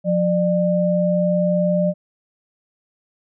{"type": "tone pair together", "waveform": "sine", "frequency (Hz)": [178.1, 599.1], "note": ["F3", "D5"], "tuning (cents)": [34, 34], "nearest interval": "octave + major sixth", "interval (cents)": 2100, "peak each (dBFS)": -18, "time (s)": [0.04, 1.94], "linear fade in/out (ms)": 50, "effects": []}